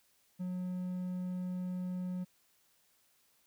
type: tone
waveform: triangle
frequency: 181.7 Hz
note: F#3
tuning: 31 cents flat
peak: -33 dBFS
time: 0.39-2.25 s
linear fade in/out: 20 ms
effects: white hiss -71 dBFS RMS until 3.46 s